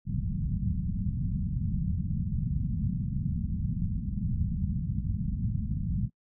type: low-pass noise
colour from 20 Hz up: white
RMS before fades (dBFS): -30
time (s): 0.05-6.1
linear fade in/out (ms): 50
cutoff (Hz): 200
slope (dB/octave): 48
effects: noise-tail reverb RT60 0.1 s tail -25 dB re dry